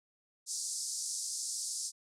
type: band-pass noise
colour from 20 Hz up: white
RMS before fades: -38 dBFS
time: 0.46-1.92 s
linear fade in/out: 50 ms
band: 4700 to 9400 Hz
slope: 48 dB/octave
effects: none